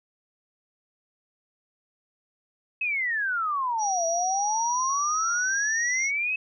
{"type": "exponential two-way sweep", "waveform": "sine", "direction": "down then up", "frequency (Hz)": [2597, 654, 2597], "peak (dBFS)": -24, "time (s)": [2.81, 6.36], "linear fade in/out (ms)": 5, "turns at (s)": 4.06}
{"type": "tone", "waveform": "sine", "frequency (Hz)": 5770, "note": "F#8", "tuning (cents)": -44, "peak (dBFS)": -28, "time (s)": [3.78, 6.11], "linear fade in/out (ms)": 50}
{"effects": []}